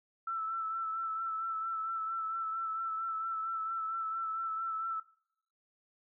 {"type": "tone with vibrato", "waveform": "sine", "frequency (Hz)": 1326, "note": "E6", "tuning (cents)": 10, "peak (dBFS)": -33, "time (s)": [0.27, 5], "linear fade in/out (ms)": 5, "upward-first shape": "sine", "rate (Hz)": 4.4, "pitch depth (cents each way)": 28, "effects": ["noise-tail reverb RT60 0.7 s tail -21 dB re dry"]}